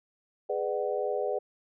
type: chord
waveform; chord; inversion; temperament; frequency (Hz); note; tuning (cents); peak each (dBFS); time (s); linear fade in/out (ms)
sine; G# half-diminished seventh; none; just; 415.3 / 498.4 / 598 / 747.5; G#4 / B4 / D5 / F#5; 0 / +16 / +31 / +17; -32 / -32 / -33 / -36; 0.49-1.39; 10
effects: none